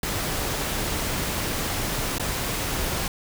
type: noise with dropouts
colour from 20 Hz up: pink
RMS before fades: -27 dBFS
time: 0.03-3.08 s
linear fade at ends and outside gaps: 2 ms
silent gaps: 2.183-2.197 s
effects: none